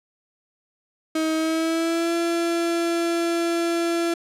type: tone with pitch glide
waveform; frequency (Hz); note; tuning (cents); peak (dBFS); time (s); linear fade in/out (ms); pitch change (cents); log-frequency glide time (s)
35% pulse; 317.4 to 338.2; D#4 to E4; +35 to +44; -19; 1.15-4.14; 5; +109; 1.35-2.14
effects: low-pass 11000 Hz 12 dB/octave